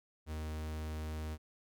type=tone; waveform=45% pulse; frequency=77.78 Hz; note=D#2; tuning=in tune; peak=-38 dBFS; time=0.26-1.38 s; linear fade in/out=50 ms; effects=none